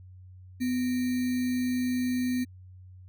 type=tone with sample-and-hold; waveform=sine; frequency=250 Hz; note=B3; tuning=21 cents sharp; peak=-25 dBFS; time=0.6-2.45 s; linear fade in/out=20 ms; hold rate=2100 Hz; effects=added 92 Hz sine -46 dBFS peak until 3.08 s